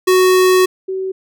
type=tone pair in turn; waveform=square / sine; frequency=370.3 / 379.4 Hz; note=F#4 / F#4; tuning=+1 / +43 cents; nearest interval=unison; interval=42 cents; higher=second; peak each=-9 / -18 dBFS; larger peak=first; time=0.07-0.66 / 0.88-1.12 s; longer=first; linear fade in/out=10 ms; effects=none